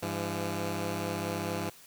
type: tone pair together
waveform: 10% pulse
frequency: 100.84 / 169.6 Hz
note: G2 / E3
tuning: +49 / +50 cents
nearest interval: major sixth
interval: 901 cents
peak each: -26 dBFS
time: 0.02-1.7 s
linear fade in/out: 10 ms
effects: white hiss -54 dBFS RMS until 1.86 s